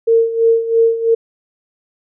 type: tone with tremolo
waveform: sine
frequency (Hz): 456.7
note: A#4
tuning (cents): -36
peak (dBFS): -7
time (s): 0.07-1.15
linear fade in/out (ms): 10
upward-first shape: sine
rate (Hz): 3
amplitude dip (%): 75
effects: none